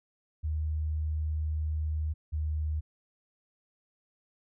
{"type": "tone pair in turn", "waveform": "sine", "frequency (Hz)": [77.3, 76.85], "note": ["D#2", "D#2"], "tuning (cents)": [-11, -21], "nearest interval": "unison", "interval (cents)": 10, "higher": "first", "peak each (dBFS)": -28, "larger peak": "neither", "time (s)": [[0.43, 2.14], [2.32, 2.81]], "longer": "first", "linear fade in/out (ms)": 20, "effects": []}